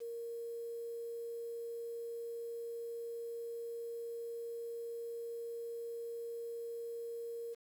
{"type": "tone with quantisation", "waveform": "sine", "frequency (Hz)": 466.2, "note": "A#4", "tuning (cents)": 0, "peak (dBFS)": -40, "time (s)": [0, 7.55], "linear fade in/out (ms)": 20, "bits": 10, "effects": []}